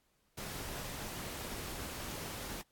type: noise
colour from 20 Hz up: pink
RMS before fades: -43 dBFS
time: 0.37-2.62 s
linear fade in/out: 10 ms
effects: pink hiss -75 dBFS RMS until 2.71 s + AAC 64 kbps